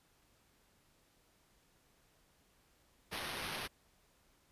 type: noise with sample-and-hold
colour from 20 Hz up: blue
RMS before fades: -42 dBFS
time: 3.11-3.68 s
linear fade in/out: 20 ms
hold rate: 7350 Hz
effects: pink hiss -71 dBFS RMS until 4.51 s + resampled to 32000 Hz